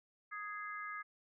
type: harmonic tone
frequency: 415.4 Hz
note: G#4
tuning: in tune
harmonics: 3 / 4 / 5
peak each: -44 / -46 / -48 dBFS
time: 0.31-1.03 s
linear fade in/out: 20 ms
effects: none